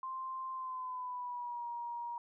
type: tone with pitch glide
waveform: sine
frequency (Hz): 1046.5 to 948.6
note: C6 to A#5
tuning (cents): 0 to +30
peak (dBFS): -38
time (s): 0.03-2.18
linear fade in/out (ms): 2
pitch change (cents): -170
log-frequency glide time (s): 0.53-1.67
effects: none